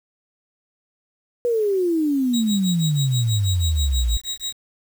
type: exponential sweep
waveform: sine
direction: down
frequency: 490 to 55 Hz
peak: -17 dBFS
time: 1.45-4.17 s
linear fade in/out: 0 ms
type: tone with tremolo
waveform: 30% pulse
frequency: 3825 Hz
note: A#7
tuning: 44 cents sharp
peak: -21 dBFS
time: 2.33-4.53 s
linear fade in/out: 10 ms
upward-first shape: sine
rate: 6.2 Hz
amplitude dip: 95%
effects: 7-bit